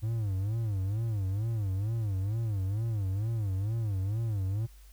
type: tone with vibrato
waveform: triangle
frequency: 104.2 Hz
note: G#2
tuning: 6 cents sharp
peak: -26 dBFS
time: 0.02-4.67 s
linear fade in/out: 20 ms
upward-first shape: sine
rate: 2.2 Hz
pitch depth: 180 cents each way
effects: added 50 Hz sine -50 dBFS peak until 4.92 s + white hiss -62 dBFS RMS until 4.92 s